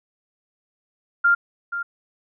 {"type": "tone with echo", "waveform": "sine", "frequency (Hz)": 1396.9, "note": "F6", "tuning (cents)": 0, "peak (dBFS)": -13, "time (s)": [1.24, 1.35], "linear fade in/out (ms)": 10, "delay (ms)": 480, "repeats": 1, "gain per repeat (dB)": -11, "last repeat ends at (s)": 1.83, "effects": []}